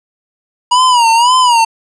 square tone with vibrato, 963 Hz, B5, 44 cents flat, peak -7 dBFS, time 0.71-1.65 s, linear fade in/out 10 ms, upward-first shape sine, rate 1.9 Hz, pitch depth 110 cents each way, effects resampled to 22050 Hz + 7-bit

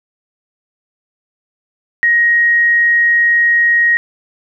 sine tone, 1882 Hz, A#6, 16 cents sharp, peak -8 dBFS, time 2.03-3.97 s, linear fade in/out 0 ms, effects none

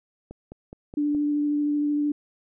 click train, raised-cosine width 2 ms, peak -26 dBFS, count 5, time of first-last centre 0.31-1.149 s, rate 4.77 Hz
sine tone with vibrato, 293.7 Hz, D4, in tune, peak -21 dBFS, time 0.97-2.12 s, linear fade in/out 5 ms, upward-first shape triangle, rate 13 Hz, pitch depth 13 cents each way
effects none

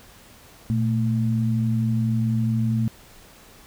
sine tone pair together, 117.6 / 222 Hz, A#2 / A3, +16 / +16 cents, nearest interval major seventh, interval 1100 cents, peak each -21 / -23 dBFS, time 0.7-2.88 s, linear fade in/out 0 ms, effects pink hiss -49 dBFS RMS until 3.66 s

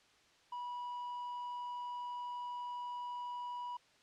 triangle tone, 976 Hz, B5, 21 cents flat, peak -38 dBFS, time 0.52-3.77 s, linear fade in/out 5 ms, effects white hiss -67 dBFS RMS until 4.02 s + low-pass 5000 Hz 12 dB/octave

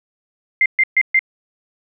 sine tone bursts, 2093 Hz, C7, in tune, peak -10 dBFS, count 4, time 0.61-1.192 s, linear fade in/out 2 ms, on 48 ms, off 130 ms, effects none

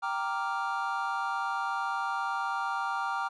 triangle chord, G minor seventh, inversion none, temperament equal, 784 / 932.3 / 1174.7 / 1396.9 Hz, G5 / Bb5 / D6 / F6, 0 / 0 / 0 / 0 cents, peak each -33 dBFS, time 0.02-3.29 s, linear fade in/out 20 ms, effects resampled to 24000 Hz

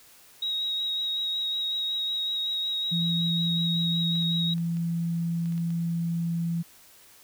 sine tone with vibrato, 3800 Hz, A#7, 33 cents sharp, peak -26 dBFS, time 0.42-4.54 s, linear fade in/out 5 ms, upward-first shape sine, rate 5.4 Hz, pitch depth 15 cents each way
sine tone with pitch glide, 169.4 to 168.42 Hz, E3 to E3, +48 to +37 cents, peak -25 dBFS, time 2.91-6.63 s, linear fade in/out 20 ms, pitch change -11 cents, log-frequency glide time 3.09-4.41 s
clicks, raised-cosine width 0.2 ms, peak -33 dBFS, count 8, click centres 4.155 / 4.224 / 4.581 / 4.77 / 5.458 / 5.523 / 5.579 / 5.705 s
effects white hiss -54 dBFS RMS until 7.23 s

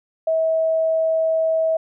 sine tone, 645 Hz, E5, 38 cents flat, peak -16 dBFS, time 0.27-1.77 s, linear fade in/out 5 ms, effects none

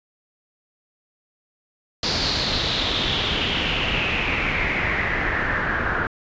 pink noise with low-pass filter sweep, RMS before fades -23 dBFS, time 2.03-6.07 s, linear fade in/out 2 ms, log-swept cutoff 4700 to 1500 Hz, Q 5.1, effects resampled to 16000 Hz

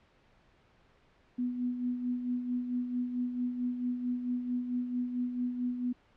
sine tone with tremolo, 246.9 Hz, B3, in tune, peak -28 dBFS, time 1.38-5.93 s, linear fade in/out 10 ms, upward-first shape sine, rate 4.5 Hz, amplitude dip 55%, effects pink hiss -65 dBFS RMS until 6.16 s + low-pass 3000 Hz 12 dB/octave

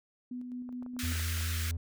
sine tone with tremolo, 248 Hz, B3, 7 cents sharp, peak -36 dBFS, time 0.31-1.13 s, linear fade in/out 5 ms, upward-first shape square, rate 4.8 Hz, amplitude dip 30%
clicks, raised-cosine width 1 ms, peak -37 dBFS, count 10, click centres 0.691 / 0.825 / 0.863 / 0.966 / 1.051 / 1.119 / 1.156 / 1.197 / 1.378 / 1.41 s
pink high-pass noise, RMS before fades -39 dBFS, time 0.99-1.71 s, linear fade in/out 0 ms, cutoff 1300 Hz, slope 48 dB/octave
triangle tone with vibrato, 82.41 Hz, E2, in tune, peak -29 dBFS, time 1.03-1.77 s, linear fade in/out 5 ms, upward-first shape triangle, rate 4.5 Hz, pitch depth 20 cents each way
effects none

